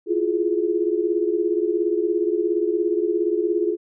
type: tone cluster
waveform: sine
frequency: 339.8 / 356.9 / 421.1 Hz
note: F4 / F4 / G#4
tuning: -47 / +38 / +24 cents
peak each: -23 dBFS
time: 0.06-3.77 s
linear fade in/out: 50 ms
effects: none